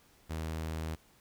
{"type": "tone", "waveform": "sawtooth", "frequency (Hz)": 79.8, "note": "D#2", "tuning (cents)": 44, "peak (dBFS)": -31, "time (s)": [0.29, 0.96], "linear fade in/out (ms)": 20, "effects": ["pink hiss -64 dBFS RMS until 1.2 s"]}